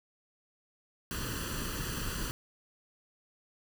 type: noise with comb filter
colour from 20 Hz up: pink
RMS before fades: -36 dBFS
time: 1.11-2.31 s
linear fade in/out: 0 ms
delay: 0.67 ms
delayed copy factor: +0.75
effects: none